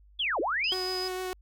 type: linear two-way sweep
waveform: sine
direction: down then up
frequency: 3520 to 293.6 to 3363 Hz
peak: -26 dBFS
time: 0.19-0.74 s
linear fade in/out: 10 ms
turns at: 0.4 s
type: tone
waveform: sine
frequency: 4994 Hz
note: D#8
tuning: 6 cents sharp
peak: -32 dBFS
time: 0.64-1.08 s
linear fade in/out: 2 ms
type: tone with vibrato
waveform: sawtooth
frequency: 370 Hz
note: F#4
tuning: in tune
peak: -28 dBFS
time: 0.72-1.33 s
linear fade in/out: 0 ms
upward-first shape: triangle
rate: 6.6 Hz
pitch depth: 13 cents each way
effects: added 50 Hz sine -54 dBFS peak until 1.41 s

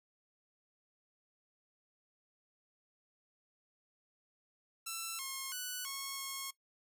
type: tone with pitch steps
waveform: 5% pulse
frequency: 1337 / 1075 / 1485 / 1094 / 1087 Hz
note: E6 / C6 / F#6 / C#6 / C#6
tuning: +24 / +47 / +6 / -23 / -34 cents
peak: -28 dBFS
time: 4.86-6.51 s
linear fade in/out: 10 ms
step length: 330 ms
effects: noise-tail reverb RT60 0.1 s tail -18 dB re dry

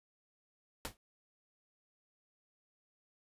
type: noise with exponential decay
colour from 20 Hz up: pink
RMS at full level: -36 dBFS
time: 0.85-0.97 s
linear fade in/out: 0 ms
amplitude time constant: 24 ms
effects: resampled to 32000 Hz

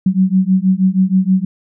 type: beating tone pair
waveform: sine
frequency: 185 / 191.3 Hz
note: F#3 / G3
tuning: 0 / -42 cents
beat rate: 6.3 Hz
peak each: -13 dBFS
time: 0.06-1.45 s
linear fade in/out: 5 ms
effects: none

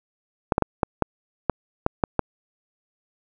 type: clicks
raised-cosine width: 1 ms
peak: -4 dBFS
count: 9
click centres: 0.522 / 0.581 / 0.623 / 0.832 / 1.023 / 1.497 / 1.864 / 2.038 / 2.193 s
effects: none

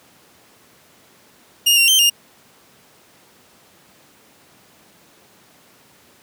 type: tone with pitch steps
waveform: sawtooth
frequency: 2839 / 2760 / 3120 / 2823 Hz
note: F7 / F7 / G7 / F7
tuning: +28 / -21 / -9 / +18 cents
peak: -8 dBFS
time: 1.66-2.1 s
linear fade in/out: 10 ms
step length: 110 ms
effects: pink hiss -51 dBFS RMS until 6.22 s + high-pass 150 Hz 12 dB/octave

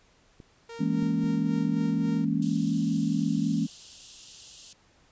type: clicks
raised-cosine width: 3 ms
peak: -33 dBFS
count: 3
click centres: 0.402 / 1.028 / 1.242 s
type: tone with tremolo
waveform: sawtooth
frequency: 462.6 Hz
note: A#4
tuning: 13 cents flat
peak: -35 dBFS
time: 0.69-2.25 s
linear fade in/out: 5 ms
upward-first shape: sine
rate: 3.7 Hz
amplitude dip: 60%
type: chord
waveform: sine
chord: A# half-diminished seventh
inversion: second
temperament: equal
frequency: 164.81 / 207.7 / 233.1 / 277.2 Hz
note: E3 / G#3 / A#3 / C#4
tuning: 0 / 0 / 0 / 0 cents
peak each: -29 dBFS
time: 0.79-3.67 s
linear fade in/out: 20 ms
type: high-pass noise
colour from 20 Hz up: white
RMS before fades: -44 dBFS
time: 2.42-4.73 s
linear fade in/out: 2 ms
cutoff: 2700 Hz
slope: 96 dB/octave
effects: pink hiss -62 dBFS RMS until 5.11 s + resampled to 16000 Hz

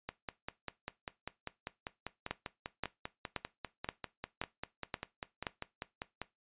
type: two click trains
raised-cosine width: 0.3 ms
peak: -18 / -22 dBFS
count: 7 / 32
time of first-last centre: 2.31-5.468 / 0.09-6.216 s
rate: 1.9 / 5.06 Hz
effects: noise-tail reverb RT60 0.2 s tail -18 dB re dry + resampled to 8000 Hz

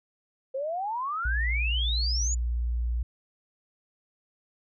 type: exponential sweep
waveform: sine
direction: up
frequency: 516 to 7040 Hz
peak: -28 dBFS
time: 0.54-2.35 s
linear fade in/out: 10 ms
type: tone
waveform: sine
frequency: 59.2 Hz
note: A#1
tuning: 27 cents sharp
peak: -25 dBFS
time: 1.25-3.03 s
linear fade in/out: 5 ms
effects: none

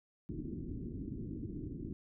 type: low-pass noise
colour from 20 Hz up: white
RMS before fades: -42 dBFS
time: 0.29-1.93 s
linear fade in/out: 0 ms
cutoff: 340 Hz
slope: 48 dB/octave
effects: none

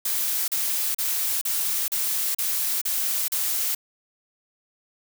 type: noise bursts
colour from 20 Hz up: blue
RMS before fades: -25 dBFS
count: 8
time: 0.05-3.749 s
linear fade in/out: 5 ms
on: 430 ms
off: 37 ms
effects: none

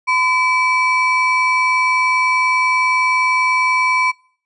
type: ring-modulated tone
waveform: triangle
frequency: 1661.2 Hz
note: G#6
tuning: in tune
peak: -8 dBFS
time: 0.07-4.12 s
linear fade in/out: 20 ms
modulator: 644 Hz
effects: noise-tail reverb RT60 0.5 s tail -25 dB re dry + resampled to 24000 Hz

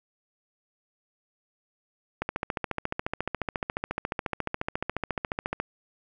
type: click train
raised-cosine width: 0.5 ms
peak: -13 dBFS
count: 49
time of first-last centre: 2.22-5.6 s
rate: 14.2 Hz
effects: none

